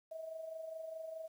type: tone with amplitude modulation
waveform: sine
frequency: 644 Hz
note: E5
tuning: 41 cents flat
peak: -40 dBFS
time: 0.11-1.28 s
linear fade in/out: 10 ms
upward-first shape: sine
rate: 24.8 Hz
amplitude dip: 55%
effects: 11-bit